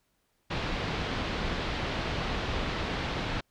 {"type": "low-pass noise", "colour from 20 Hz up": "pink", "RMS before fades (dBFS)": -32, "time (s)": [0.5, 3.41], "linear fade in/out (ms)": 10, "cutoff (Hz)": 4200, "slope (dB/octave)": 24, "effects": ["pink hiss -74 dBFS RMS until 3.5 s"]}